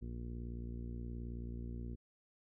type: harmonic tone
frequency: 58.8 Hz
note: A#1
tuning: 16 cents sharp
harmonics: 1 / 2 / 3 / 4 / 5 / 6 / 7 / 8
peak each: -43 / -47 / -55 / -49 / -59 / -56 / -63 / -65 dBFS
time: 0.01-1.96 s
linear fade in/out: 20 ms
effects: none

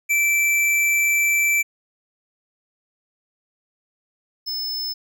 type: tone pair in turn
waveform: square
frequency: 2331 / 5233 Hz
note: D7 / E8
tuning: -14 / -14 cents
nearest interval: octave + major second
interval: 1400 cents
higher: second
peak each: -17 / -25 dBFS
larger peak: first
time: 0.09-1.63 / 4.46-4.94 s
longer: first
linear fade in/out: 20 ms
effects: none

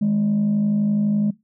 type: tone pair together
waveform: sine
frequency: 155.56 / 207.5 Hz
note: D#3 / G#3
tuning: 0 / -1 cents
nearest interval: perfect fourth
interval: 499 cents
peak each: -25 / -15 dBFS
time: 0.01-1.31 s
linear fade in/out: 10 ms
effects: noise-tail reverb RT60 0.2 s tail -20 dB re dry + tanh soft clip ceiling -14 dBFS

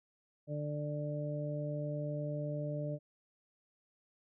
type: harmonic tone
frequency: 148.1 Hz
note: D3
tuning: 15 cents sharp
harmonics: 1 / 2 / 3 / 4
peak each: -37 / -44 / -48 / -40 dBFS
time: 0.47-2.99 s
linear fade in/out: 50 ms
effects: none

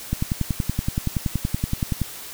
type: click train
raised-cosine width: 5 ms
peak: -9 dBFS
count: 21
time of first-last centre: 0.13-2.017 s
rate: 10.6 Hz
effects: white hiss -37 dBFS RMS until 2.33 s

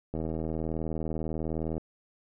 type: click train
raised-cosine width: 2 ms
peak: -20 dBFS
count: 132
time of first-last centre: 0.14-1.78 s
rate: 79.9 Hz
effects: none

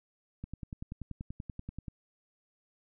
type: click train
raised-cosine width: 5 ms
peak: -27 dBFS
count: 16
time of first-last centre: 0.44-1.882 s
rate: 10.4 Hz
effects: none

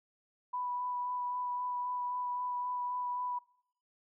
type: tone with vibrato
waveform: sine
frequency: 987.8 Hz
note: B5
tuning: in tune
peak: -33 dBFS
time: 0.53-3.39 s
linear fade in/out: 10 ms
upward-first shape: sine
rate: 3.8 Hz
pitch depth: 11 cents each way
effects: noise-tail reverb RT60 0.7 s tail -23 dB re dry

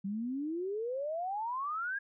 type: exponential sweep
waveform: sine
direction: up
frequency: 190 to 1661.2 Hz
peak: -33 dBFS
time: 0.04-1.99 s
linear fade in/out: 10 ms
effects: none

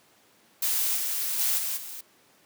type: noise with level steps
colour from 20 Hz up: blue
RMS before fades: -26 / -29 / -25 / -30 / -39 dBFS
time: 0.62-2.01 s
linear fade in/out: 5 ms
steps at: 0.95 / 1.38 / 1.57 / 1.76 s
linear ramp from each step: 20 ms
effects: pink hiss -60 dBFS RMS until 2.45 s + high-pass 200 Hz 12 dB/octave

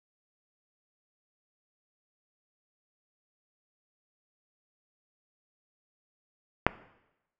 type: click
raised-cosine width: 0.5 ms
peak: -4 dBFS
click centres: 6.666 s
effects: noise-tail reverb RT60 0.9 s tail -18 dB re dry

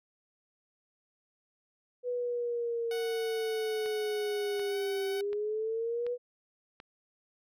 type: exponential two-way sweep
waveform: sine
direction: down then up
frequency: 493.9 to 392 to 493.6 Hz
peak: -30 dBFS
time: 2.03-6.18 s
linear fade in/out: 50 ms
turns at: 5.09 s
type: tone with pitch glide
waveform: 10% pulse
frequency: 740 to 751.2 Hz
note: F#5 to F#5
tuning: 0 to +26 cents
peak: -31 dBFS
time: 2.91-5.21 s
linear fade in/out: 2 ms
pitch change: +26 cents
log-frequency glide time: 4.67-4.76 s
type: click train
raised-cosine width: 0.3 ms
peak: -31 dBFS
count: 5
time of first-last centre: 3.86-6.801 s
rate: 1.36 Hz
effects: none

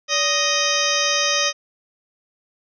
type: harmonic tone with a mistuned harmonic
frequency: 622.3 Hz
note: D#5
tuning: in tune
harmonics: 1 / 2 / 3 / 4 / 5 / 6 / 8 / 9 / 10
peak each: -26 / -26 / -26 / -26 / -26 / -26 / -26 / -26 / -26 dBFS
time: 0.08-1.53 s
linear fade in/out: 50 ms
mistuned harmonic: 1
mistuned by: -140 cents
effects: none

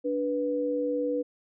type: tone pair together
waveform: sine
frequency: 291.8 / 490.7 Hz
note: D4 / B4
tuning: -11 / -11 cents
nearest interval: major sixth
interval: 900 cents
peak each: -30 / -27 dBFS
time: 0.04-1.23 s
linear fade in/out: 20 ms
effects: none

